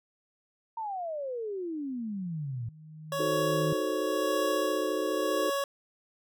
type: exponential sweep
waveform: sine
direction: down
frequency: 930 to 110.3 Hz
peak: -32 dBFS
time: 0.77-2.69 s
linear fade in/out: 5 ms
type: tone with exponential growth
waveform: sine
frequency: 155.56 Hz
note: D#3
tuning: in tune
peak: -27 dBFS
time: 1.89-3.73 s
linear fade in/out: 2 ms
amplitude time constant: 400 ms
type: tone with tremolo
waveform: 25% pulse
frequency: 558 Hz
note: C#5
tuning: 11 cents sharp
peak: -24 dBFS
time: 3.12-5.64 s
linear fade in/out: 2 ms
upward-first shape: sine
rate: 0.94 Hz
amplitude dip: 50%
type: chord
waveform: sine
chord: D# diminished seventh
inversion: none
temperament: equal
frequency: 311.1 / 370 / 440 / 523.3 Hz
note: D#4 / F#4 / A4 / C5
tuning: 0 / 0 / 0 / 0 cents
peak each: -34 dBFS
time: 3.19-5.5 s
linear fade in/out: 5 ms
effects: none